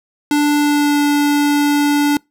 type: tone with pitch glide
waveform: square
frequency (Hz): 293.5 to 290.6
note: D4 to D4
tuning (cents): -1 to -18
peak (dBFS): -12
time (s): 0.31-2.17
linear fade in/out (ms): 2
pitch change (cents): -17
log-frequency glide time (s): 0.59-1
effects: noise-tail reverb RT60 0.2 s tail -25 dB re dry